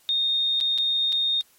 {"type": "tone with dropouts", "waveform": "sine", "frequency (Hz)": 3684, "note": "A#7", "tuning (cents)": -21, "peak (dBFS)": -20, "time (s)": [0.09, 1.41], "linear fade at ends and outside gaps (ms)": 0, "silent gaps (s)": [[0.603, 0.61], [0.778, 0.784], [1.123, 1.127]], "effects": ["white hiss -59 dBFS RMS until 1.58 s", "MP3 64 kbps"]}